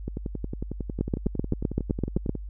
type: two click trains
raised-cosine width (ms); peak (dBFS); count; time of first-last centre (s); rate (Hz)
3; -11 / -18; 11 / 26; 1.01-2.294 / 0.08-2.353; 7.79 / 11
effects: added 50 Hz sine -34 dBFS peak until 2.49 s